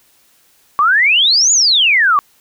sine exponential two-way sweep, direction up then down, 1112 to 7040 to 1112 Hz, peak -8 dBFS, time 0.79-2.19 s, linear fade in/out 0 ms, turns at 1.52 s, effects white hiss -53 dBFS RMS until 2.4 s

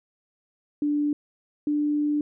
sine tone pair in turn, 293.7 / 295.7 Hz, D4 / D4, 0 / +12 cents, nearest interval unison, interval 12 cents, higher second, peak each -21 dBFS, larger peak neither, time 0.82-1.13 / 1.67-2.21 s, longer second, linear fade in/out 2 ms, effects none

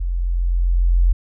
sine tone with level ramp, 43.65 Hz, F1, in tune, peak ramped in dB -19 to -10 dBFS, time 0-1.13 s, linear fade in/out 10 ms, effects none

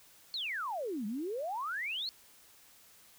sine exponential two-way sweep, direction down then up, 4435 to 197.8 to 4435 Hz, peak -34 dBFS, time 0.34-2.09 s, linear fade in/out 0 ms, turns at 1.06 s, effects white hiss -60 dBFS RMS until 3.18 s

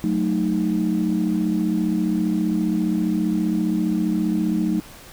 sine chord, D# diminished, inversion first, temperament equal, 185 / 220 / 311.1 Hz, F#3 / A3 / D#4, 0 / 0 / 0 cents, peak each -22 dBFS, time 0.04-4.8 s, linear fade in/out 0 ms, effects tanh soft clip ceiling -11 dBFS + pink hiss -43 dBFS RMS until 5.12 s

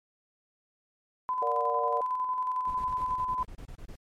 sine tone with tremolo, 1011 Hz, B5, 40 cents sharp, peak -26 dBFS, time 1.29-3.43 s, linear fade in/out 0 ms, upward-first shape square, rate 11 Hz, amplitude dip 35%
sine chord, Bb augmented, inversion none, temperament just, 466.2 / 582.7 / 728.4 Hz, Bb4 / D5 / F#5, 0 / -14 / -27 cents, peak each -32 dBFS, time 1.42-2.01 s, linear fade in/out 2 ms
brown noise bursts, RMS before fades -42 dBFS, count 13, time 2.67-3.957 s, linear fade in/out 5 ms, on 75 ms, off 26 ms
effects MP3 64 kbps

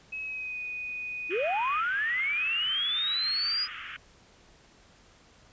sine tone with pitch glide, 2563 to 2484 Hz, E7 to D#7, -49 to -3 cents, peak -33 dBFS, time 0.12-1.81 s, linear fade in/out 10 ms, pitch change -54 cents, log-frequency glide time 0.24-0.59 s
sine linear sweep, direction up, 303.9 to 4978 Hz, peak -26 dBFS, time 1.29-3.68 s, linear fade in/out 50 ms
pink band-pass noise, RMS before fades -41 dBFS, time 1.3-3.97 s, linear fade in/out 10 ms, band 1200 to 3200 Hz, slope 96 dB/octave
effects pink hiss -58 dBFS RMS until 5.52 s + resampled to 16000 Hz

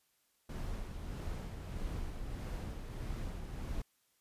brown noise with tremolo, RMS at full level -39 dBFS, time 0.49-3.82 s, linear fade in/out 5 ms, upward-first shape sine, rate 1.6 Hz, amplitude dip 40%, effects white hiss -75 dBFS RMS until 4.2 s + resampled to 32000 Hz

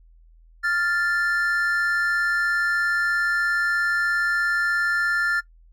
triangle tone pair together, 1396.9 / 1760 Hz, F6 / A6, 0 / 0 cents, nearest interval major third, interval 400 cents, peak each -21 dBFS, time 0.63-5.41 s, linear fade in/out 20 ms, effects noise-tail reverb RT60 0.1 s tail -19 dB re dry + added 41 Hz sine -49 dBFS peak until 5.72 s

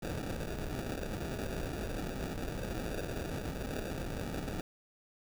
pink noise with sample-and-hold, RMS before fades -38 dBFS, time 0.02-4.61 s, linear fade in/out 5 ms, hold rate 1050 Hz, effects none

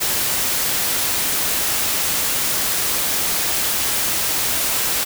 white noise, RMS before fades -20 dBFS, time 0-5.05 s, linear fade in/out 20 ms, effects none

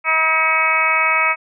harmonic tone, 319.5 Hz, D#4, 46 cents sharp, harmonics 2 / 3 / 4 / 5 / 6 / 7 / 8, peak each -27 / -23 / -19 / -28 / -25 / -17 / -21 dBFS, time 0.04-1.36 s, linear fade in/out 50 ms, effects none

